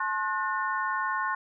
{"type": "tone cluster", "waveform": "sine", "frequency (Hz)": [865, 1068, 1462, 1803], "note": ["A5", "C6", "F#6", "A6"], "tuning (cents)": [-30, 35, -21, 42], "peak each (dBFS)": [-35, -29, -32, -35], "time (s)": [0, 1.35], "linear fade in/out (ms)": 5, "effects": []}